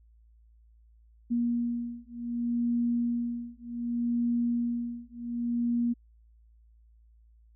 sine beating tone pair, 237.4 / 238.06 Hz, A#3 / A#3, +32 / +37 cents, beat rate 0.66 Hz, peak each -30 dBFS, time 1.3-5.94 s, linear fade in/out 20 ms, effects added 56 Hz sine -56 dBFS peak until 7.55 s

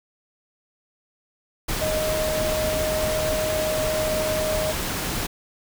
sine tone in noise, 622.3 Hz, D#5, in tune, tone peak -23 dBFS, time 1.81-4.72 s, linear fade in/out 10 ms, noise pink, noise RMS -27 dBFS, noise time 1.68-5.27 s, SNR +1 dB, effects none

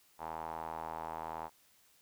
square tone with band-pass filter, 40.39 Hz, E1, 35 cents flat, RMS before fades -42 dBFS, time 0.18-1.5 s, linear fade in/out 50 ms, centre 880 Hz, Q 4.7, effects white hiss -67 dBFS RMS until 2.01 s

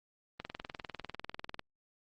click train, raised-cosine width 0.3 ms, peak -23 dBFS, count 25, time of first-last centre 0.4-1.594 s, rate 20.1 Hz, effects Opus 32 kbps

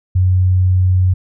sine tone, 92.1 Hz, F#2, 7 cents flat, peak -9 dBFS, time 0.15-1.14 s, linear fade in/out 10 ms, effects none

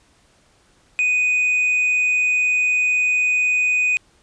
sine tone with tanh clipping, 2489 Hz, D#7, in tune, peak -16 dBFS, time 0.99-3.97 s, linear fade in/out 0 ms, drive 2 dB, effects pink hiss -57 dBFS RMS until 4.22 s + resampled to 22050 Hz

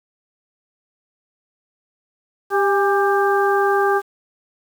harmonic tone with a mistuned harmonic, 395.4 Hz, G4, 15 cents sharp, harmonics 1 / 2 / 3 / 4, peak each -17 / -20 / -22 / -23 dBFS, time 2.5-4.02 s, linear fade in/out 50 ms, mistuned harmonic 2, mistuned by +49 cents, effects 7-bit

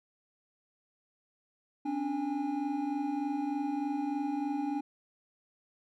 triangle tone cluster, 267.4 / 290.7 / 814 Hz, C4 / D4 / G#5, +38 / -18 / -35 cents, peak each -36 / -30 / -36 dBFS, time 1.85-4.81 s, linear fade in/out 10 ms, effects none

